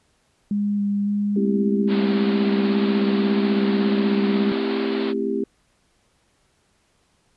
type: tone with vibrato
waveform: sine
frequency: 203.6 Hz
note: G#3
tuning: 34 cents flat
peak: -19 dBFS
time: 0.51-4.52 s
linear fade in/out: 2 ms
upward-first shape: square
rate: 1.8 Hz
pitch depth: 10 cents each way
type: chord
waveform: sine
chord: A minor seventh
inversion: none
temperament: just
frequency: 220 / 264 / 330 / 396 Hz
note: A3 / C4 / E4 / G4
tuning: 0 / +16 / +2 / +18 cents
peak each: -27 / -27 / -29 / -24 dBFS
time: 1.36-5.44 s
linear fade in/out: 5 ms
type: band-pass noise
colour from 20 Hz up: pink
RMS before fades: -33 dBFS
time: 1.87-5.14 s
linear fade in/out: 50 ms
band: 460 to 4500 Hz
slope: 96 dB/octave
effects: pink hiss -64 dBFS RMS until 7.36 s + resampled to 24000 Hz